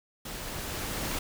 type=noise with level ramp; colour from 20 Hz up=pink; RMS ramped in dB=-39 to -32 dBFS; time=0.25-1.19 s; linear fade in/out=5 ms; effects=none